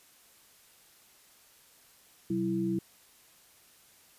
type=tone cluster; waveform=sine; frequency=126.4 / 188.4 / 331.2 Hz; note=B2 / F#3 / E4; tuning=+41 / +32 / +8 cents; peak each=-39 / -31 / -30 dBFS; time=2.3-2.79 s; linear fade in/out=5 ms; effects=white hiss -60 dBFS RMS until 4.18 s + resampled to 32000 Hz